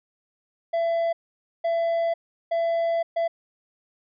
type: tone bursts at uneven times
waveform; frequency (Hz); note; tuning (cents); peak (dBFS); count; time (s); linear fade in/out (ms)
triangle; 670; E5; +28; -19; 4; 0.73-1.13 / 1.64-2.14 / 2.51-3.03 / 3.16-3.28; 10
effects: resampled to 11025 Hz